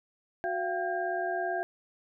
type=tone cluster; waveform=sine; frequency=367.2 / 686 / 764 / 1606 Hz; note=F#4 / F5 / G5 / G6; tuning=-13 / -31 / -45 / +41 cents; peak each=-35 / -31 / -38 / -36 dBFS; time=0.44-1.63 s; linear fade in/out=0 ms; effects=none